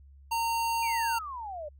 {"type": "tone", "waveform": "square", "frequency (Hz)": 920, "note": "A#5", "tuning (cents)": -23, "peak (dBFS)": -27, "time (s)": [0.31, 1.19], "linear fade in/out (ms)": 10}
{"type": "exponential sweep", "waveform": "sine", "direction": "down", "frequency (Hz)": [2483, 574], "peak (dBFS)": -35, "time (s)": [0.82, 1.69], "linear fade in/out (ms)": 10}
{"effects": ["added 69 Hz sine -50 dBFS peak until 1.79 s", "MP3 96 kbps"]}